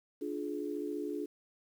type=chord; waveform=sine; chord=D diminished; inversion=none; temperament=equal with one note detuned; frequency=293.7 / 349.2 / 422.8 Hz; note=D4 / F4 / Ab4; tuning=0 / 0 / +31 cents; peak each=-38 / -40 / -39 dBFS; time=0.21-1.26 s; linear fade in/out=10 ms; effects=10-bit